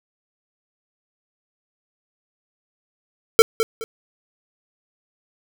square tone with echo, 451 Hz, A4, 43 cents sharp, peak -6 dBFS, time 3.39-3.42 s, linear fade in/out 0 ms, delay 210 ms, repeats 2, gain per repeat -11 dB, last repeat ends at 3.84 s, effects none

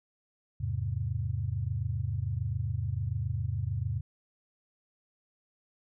sine chord, E augmented, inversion none, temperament equal, 82.41 / 103.83 / 130.81 Hz, E2 / G#2 / B#2, 0 / 0 / 0 cents, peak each -35 / -32 / -34 dBFS, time 0.6-4.01 s, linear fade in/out 10 ms, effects none

